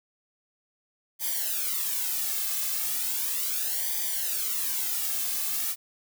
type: noise with flanger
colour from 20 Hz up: blue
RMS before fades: -29 dBFS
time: 1.19-5.76 s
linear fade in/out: 50 ms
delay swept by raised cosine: 0.73 to 2.13 ms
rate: 0.36 Hz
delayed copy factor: -0.95
effects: none